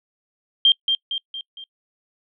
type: tone with echo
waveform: sine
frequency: 3180 Hz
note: G7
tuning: 24 cents sharp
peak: -10 dBFS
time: 0.65-0.72 s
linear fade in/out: 2 ms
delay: 230 ms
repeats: 4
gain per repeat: -6 dB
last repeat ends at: 1.64 s
effects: noise-tail reverb RT60 0.1 s tail -26 dB re dry